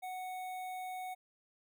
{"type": "tone with notch filter", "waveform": "square", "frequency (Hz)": 740, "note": "F#5", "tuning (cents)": 0, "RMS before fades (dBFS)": -42, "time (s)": [0.02, 1.15], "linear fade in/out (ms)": 20, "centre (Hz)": 5200, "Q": 0.89, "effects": []}